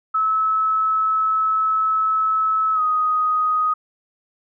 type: tone with pitch glide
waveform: sine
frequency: 1298 to 1250.2 Hz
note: E6 to D#6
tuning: -27 to +8 cents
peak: -16 dBFS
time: 0.14-3.74 s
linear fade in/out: 10 ms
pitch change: -65 cents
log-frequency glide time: 2.74-2.81 s
effects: none